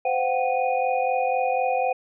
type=tone cluster; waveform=sine; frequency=516 / 718 / 762 / 2469 Hz; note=C5 / F5 / G5 / D#7; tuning=-24 / +48 / -49 / -14 cents; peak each=-25 / -26 / -24 / -33 dBFS; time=0.05-1.93 s; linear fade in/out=5 ms; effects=none